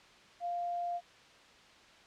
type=tone; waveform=sine; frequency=698.5 Hz; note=F5; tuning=in tune; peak=-33 dBFS; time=0.4-1.01 s; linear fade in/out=50 ms; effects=white hiss -58 dBFS RMS until 2.06 s + low-pass 4000 Hz 12 dB/octave